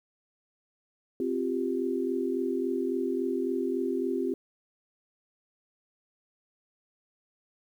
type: chord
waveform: sine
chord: C suspended fourth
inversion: none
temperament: just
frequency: 261.6 / 348.8 / 392.4 Hz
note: C4 / F4 / G4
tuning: 0 / -2 / +2 cents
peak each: -31 dBFS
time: 1.2-4.34 s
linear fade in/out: 2 ms
effects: 10-bit